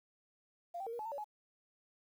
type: tone with pitch steps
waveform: sine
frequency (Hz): 693 / 778 / 459.4 / 474.8 / 857 / 900 / 567 / 844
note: F5 / G5 / A#4 / A#4 / A5 / A5 / C#5 / G#5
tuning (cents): -14 / -13 / -25 / +32 / -46 / +39 / +39 / +28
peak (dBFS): -39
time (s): 0.74-1.244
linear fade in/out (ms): 10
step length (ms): 63
effects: 11-bit